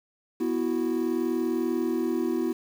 triangle chord, B suspended fourth, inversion none, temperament equal, 246.9 / 329.6 / 370 Hz, B3 / E4 / F#4, 0 / 0 / 0 cents, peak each -27 / -25 / -27 dBFS, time 0.4-2.53 s, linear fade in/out 10 ms, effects tanh soft clip ceiling -14 dBFS + 8-bit

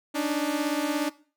sawtooth beating tone pair, 286.2 / 303.2 Hz, D4 / D#4, -45 / -45 cents, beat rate 17 Hz, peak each -24 dBFS, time 0.14-1.1 s, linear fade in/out 20 ms, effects noise-tail reverb RT60 0.4 s tail -19 dB re dry

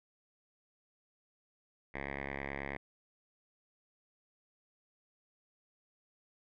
5% pulse tone with low-pass filter, 69.3 Hz, C#2, in tune, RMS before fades -41 dBFS, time 1.94-2.77 s, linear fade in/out 5 ms, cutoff 2000 Hz, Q 4.2, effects none

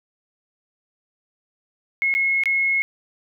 sine tone with dropouts, 2171 Hz, C#7, 37 cents flat, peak -17 dBFS, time 2.02-2.82 s, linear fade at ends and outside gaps 0 ms, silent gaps 2.14-2.15 / 2.436-2.457 s, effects none

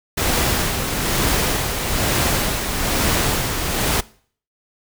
pink noise with tremolo, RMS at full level -18 dBFS, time 0.17-4.01 s, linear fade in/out 10 ms, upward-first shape sine, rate 1.1 Hz, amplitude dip 45%, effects noise-tail reverb RT60 0.5 s tail -21 dB re dry

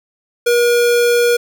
square tone, 478.6 Hz, A#4, 46 cents sharp, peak -11 dBFS, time 0.46-1.37 s, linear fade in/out 10 ms, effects none

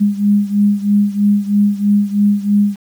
sine beating tone pair, 203.5 / 206.6 Hz, G#3 / G#3, -35 / -9 cents, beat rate 3.1 Hz, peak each -12 / -15 dBFS, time 0-2.76 s, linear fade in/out 20 ms, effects 7-bit

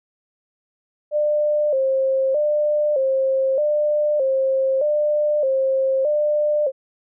sine tone with vibrato, 564 Hz, C#5, 30 cents sharp, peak -16 dBFS, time 1.11-6.72 s, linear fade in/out 50 ms, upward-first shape square, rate 0.81 Hz, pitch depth 100 cents each way, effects none

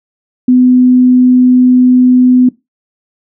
sine tone, 251.5 Hz, B3, 32 cents sharp, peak -3 dBFS, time 0.48-2.49 s, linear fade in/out 5 ms, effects noise-tail reverb RT60 0.2 s tail -20 dB re dry

